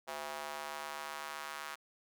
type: tone with high-pass filter sweep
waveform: square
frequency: 73.9 Hz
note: D2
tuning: 11 cents sharp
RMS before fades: -43 dBFS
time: 0.07-1.76 s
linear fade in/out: 20 ms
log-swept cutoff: 710 to 1200 Hz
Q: 1.6
effects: none